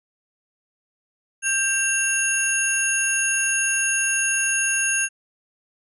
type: tone cluster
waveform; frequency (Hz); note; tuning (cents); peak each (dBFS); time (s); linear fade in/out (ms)
sine; 1583 / 2733 / 6550 / 10370; G6 / F7 / G#8 / E9; +17 / -38 / -25 / -29; -24; 1.42-5.09; 50
effects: tanh soft clip ceiling -11 dBFS